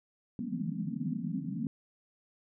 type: band-pass noise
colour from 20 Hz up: pink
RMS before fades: -35 dBFS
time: 0.39-1.67 s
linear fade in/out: 2 ms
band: 150 to 270 Hz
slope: 96 dB/octave
effects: none